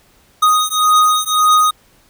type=beating tone pair; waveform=square; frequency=1244.5 / 1246.3 Hz; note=D#6 / D#6; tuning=0 / +2 cents; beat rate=1.8 Hz; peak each=-14 dBFS; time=0.42-1.71 s; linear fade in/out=10 ms; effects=pink hiss -52 dBFS RMS until 2.09 s